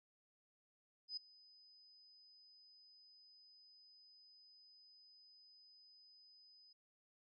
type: tone with ADSR envelope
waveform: sine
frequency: 5010 Hz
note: D#8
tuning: 11 cents sharp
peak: -40 dBFS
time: 1.08-6.73 s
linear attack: 89 ms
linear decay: 8 ms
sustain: -23 dB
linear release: 6 ms
effects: none